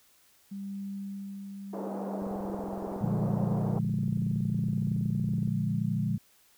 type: tone with tremolo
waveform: sine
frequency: 197.7 Hz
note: G3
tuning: 15 cents sharp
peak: -34 dBFS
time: 0.51-3.54 s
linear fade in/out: 10 ms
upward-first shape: sine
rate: 0.72 Hz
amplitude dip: 40%
type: band-pass noise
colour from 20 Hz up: pink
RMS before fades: -38 dBFS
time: 1.73-3.79 s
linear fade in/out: 2 ms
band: 300 to 850 Hz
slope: 24 dB/octave
type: click train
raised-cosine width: 3 ms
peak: -32 dBFS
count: 71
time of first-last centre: 2.22-5.476 s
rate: 21.5 Hz
type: chord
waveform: sine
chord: Bb dominant seventh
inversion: none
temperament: equal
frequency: 116.54 / 146.83 / 174.61 / 207.7 Hz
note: Bb2 / D3 / F3 / Ab3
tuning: 0 / 0 / 0 / 0 cents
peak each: -32 dBFS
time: 3.01-6.18 s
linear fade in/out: 10 ms
effects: white hiss -63 dBFS RMS until 6.57 s